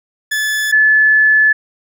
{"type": "tone pair in turn", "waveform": ["40% pulse", "sine"], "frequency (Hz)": [1729, 1729], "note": ["A6", "A6"], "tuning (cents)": [-31, -31], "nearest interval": "unison", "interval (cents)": 0, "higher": "neither", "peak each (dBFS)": [-14, -7], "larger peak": "second", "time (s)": [[0.31, 0.72], [0.72, 1.53]], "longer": "second", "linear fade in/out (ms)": 10, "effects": []}